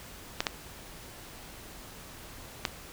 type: clicks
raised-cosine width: 0.2 ms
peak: -9 dBFS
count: 3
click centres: 0.405 / 0.468 / 2.652 s
effects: pink hiss -47 dBFS RMS until 2.92 s